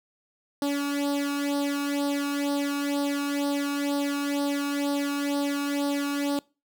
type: tone with flanger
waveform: sawtooth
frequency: 284.6 Hz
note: C#4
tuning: 46 cents sharp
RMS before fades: -27 dBFS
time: 0.62-6.39 s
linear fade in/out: 2 ms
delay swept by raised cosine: 0.21 to 0.78 ms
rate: 2.1 Hz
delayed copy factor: +0.8
effects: noise-tail reverb RT60 0.3 s tail -24 dB re dry